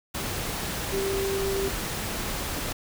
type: tone in noise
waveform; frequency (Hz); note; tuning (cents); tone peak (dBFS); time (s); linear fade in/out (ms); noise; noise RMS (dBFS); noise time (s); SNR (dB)
sine; 390.8; G4; -5; -26; 0.92-1.69; 10; pink; -31; 0.14-2.73; +2
effects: none